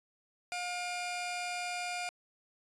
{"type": "tone pair together", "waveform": "sawtooth", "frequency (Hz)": [713.5, 2400], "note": ["F5", "D7"], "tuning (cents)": [37, 37], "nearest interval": "octave + major sixth", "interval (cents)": 2100, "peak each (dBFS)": [-33, -36], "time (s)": [0.52, 2.09], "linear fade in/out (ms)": 0, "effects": ["resampled to 22050 Hz"]}